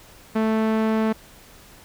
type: tone with low-pass filter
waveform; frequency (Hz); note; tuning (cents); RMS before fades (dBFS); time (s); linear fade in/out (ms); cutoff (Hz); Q
sawtooth; 220; A3; 0; -21; 0.35-1.13; 10; 2000; 0.58
effects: pink hiss -48 dBFS RMS until 1.84 s